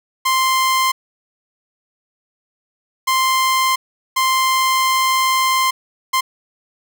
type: tone bursts at uneven times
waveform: sawtooth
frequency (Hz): 1046.5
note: C6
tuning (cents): 0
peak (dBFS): -10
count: 4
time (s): 0.25-0.92 / 3.07-3.76 / 4.16-5.71 / 6.13-6.21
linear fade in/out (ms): 10
effects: none